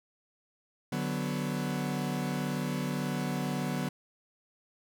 40% pulse chord, B minor, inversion first, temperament equal, 146.83 / 185 / 246.9 Hz, D3 / F#3 / B3, 0 / 0 / 0 cents, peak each -34 dBFS, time 0.92-3.89 s, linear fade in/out 5 ms, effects none

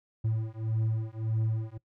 triangle beating tone pair, 110 / 111.7 Hz, A2 / A2, 0 / +27 cents, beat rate 1.7 Hz, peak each -29 dBFS, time 0.24-1.78 s, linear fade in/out 10 ms, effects noise-tail reverb RT60 0.1 s tail -20 dB re dry

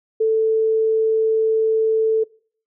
sine tone, 442 Hz, A4, 8 cents sharp, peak -14 dBFS, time 0.2-2.24 s, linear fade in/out 10 ms, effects noise-tail reverb RT60 0.5 s tail -24 dB re dry

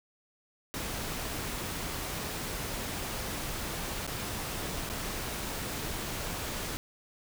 pink noise with dropouts, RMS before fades -36 dBFS, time 0.74-6.77 s, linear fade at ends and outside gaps 0 ms, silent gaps 4.066-4.076 / 4.891-4.899 s, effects none

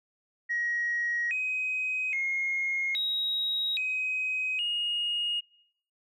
sine tone with pitch steps, 1896 / 2520 / 2148 / 3807 / 2523 / 2865 Hz, A#6 / D#7 / C7 / A#7 / D#7 / F7, +29 / +21 / +45 / +36 / +23 / +44 cents, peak -26 dBFS, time 0.49-5.41 s, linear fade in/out 20 ms, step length 820 ms, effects noise-tail reverb RT60 0.7 s tail -23 dB re dry + tanh soft clip ceiling -22 dBFS

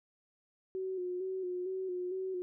sine tone with vibrato, 368.7 Hz, F#4, 6 cents flat, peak -34 dBFS, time 0.75-2.42 s, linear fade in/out 0 ms, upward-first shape square, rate 2.2 Hz, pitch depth 39 cents each way, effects none

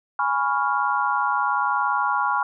sine chord, C# dominant seventh, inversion second, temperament equal, 830.6 / 987.8 / 1108.7 / 1396.9 Hz, G#5 / B5 / C#6 / E#6, 0 / 0 / 0 / 0 cents, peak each -25 dBFS, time 0.19-2.43 s, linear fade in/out 2 ms, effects none

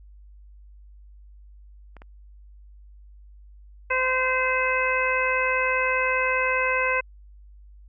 clicks, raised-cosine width 0.5 ms, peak -30 dBFS, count 2, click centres 1.967 / 2.019 s
harmonic tone, 515 Hz, C5, 28 cents flat, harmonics 1 / 2 / 3 / 4 / 5, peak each -27 / -27 / -27 / -27 / -27 dBFS, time 3.9-7.01 s, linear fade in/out 10 ms
effects added 50 Hz sine -45 dBFS peak until 7.88 s

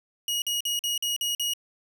sawtooth tone bursts, 2891 Hz, F#7, 41 cents flat, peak -22 dBFS, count 7, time 0.28-1.536 s, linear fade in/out 2 ms, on 140 ms, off 46 ms, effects none

